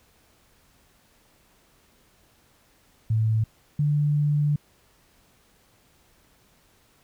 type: tone pair in turn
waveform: sine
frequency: 110.4 / 147.37 Hz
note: A2 / D3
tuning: +6 / +6 cents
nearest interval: perfect fourth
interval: 500 cents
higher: second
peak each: -19 dBFS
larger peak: neither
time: 3.1-3.44 / 3.79-4.56 s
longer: second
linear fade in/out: 5 ms
effects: pink hiss -61 dBFS RMS until 7.03 s